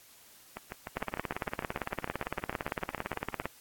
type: two click trains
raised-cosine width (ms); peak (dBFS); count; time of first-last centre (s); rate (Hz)
0.5; -22 / -16; 18 / 45; 0.57-3.13 / 0.97-3.456; 6.64 / 17.7
effects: white hiss -57 dBFS RMS until 3.6 s + AAC 64 kbps